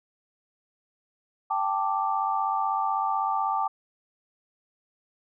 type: chord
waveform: sine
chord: G suspended second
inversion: none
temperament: equal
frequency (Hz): 784 / 880 / 1174.7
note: G5 / A5 / D6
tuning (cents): 0 / 0 / 0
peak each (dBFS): -28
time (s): 1.5-3.68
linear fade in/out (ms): 10
effects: none